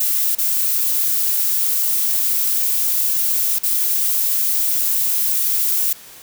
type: noise with dropouts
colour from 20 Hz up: violet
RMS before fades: -18 dBFS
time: 0-5.93 s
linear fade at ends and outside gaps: 5 ms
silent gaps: 0.352-0.384 / 3.587-3.633 s
effects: white hiss -41 dBFS RMS until 6.22 s